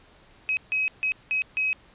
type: tone bursts at uneven times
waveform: sine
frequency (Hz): 2544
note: D#7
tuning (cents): +38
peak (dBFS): -22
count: 5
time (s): 0.49-0.57 / 0.72-0.88 / 1.03-1.12 / 1.31-1.42 / 1.57-1.73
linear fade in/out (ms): 0
effects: pink hiss -55 dBFS RMS until 1.94 s + resampled to 8000 Hz